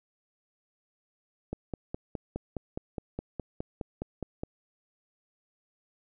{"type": "click train", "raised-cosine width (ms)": 2, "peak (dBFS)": -20, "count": 15, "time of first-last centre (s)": [1.53, 4.435], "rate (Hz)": 4.82, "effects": []}